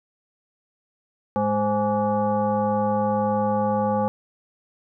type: tone with frequency modulation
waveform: sine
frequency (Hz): 523.3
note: C5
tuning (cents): 0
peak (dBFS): -19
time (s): 1.36-4.08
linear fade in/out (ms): 0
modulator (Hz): 315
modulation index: 1.4
effects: none